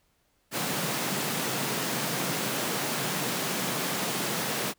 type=high-pass noise; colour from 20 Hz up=pink; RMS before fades=-30 dBFS; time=0.51-4.74 s; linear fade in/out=50 ms; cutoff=130 Hz; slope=48 dB/octave; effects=pink hiss -70 dBFS RMS until 4.78 s